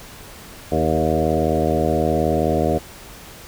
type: harmonic tone with a mistuned harmonic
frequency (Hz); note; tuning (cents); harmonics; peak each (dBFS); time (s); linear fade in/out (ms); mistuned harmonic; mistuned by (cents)
79; D#2; +27; 1 / 2 / 3 / 4 / 5 / 6 / 7 / 8 / 9; -25 / -25 / -25 / -25 / -25 / -25 / -25 / -25 / -25; 0.71-2.79; 20; 6; -19
effects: pink hiss -40 dBFS RMS until 3.47 s